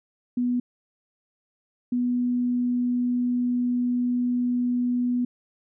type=tone pair in turn; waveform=sine; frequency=245.5 / 245.5 Hz; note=B3 / B3; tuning=-10 / -10 cents; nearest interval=unison; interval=0 cents; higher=neither; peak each=-21 dBFS; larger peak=neither; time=0.37-0.6 / 1.92-5.25 s; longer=second; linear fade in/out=5 ms; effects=none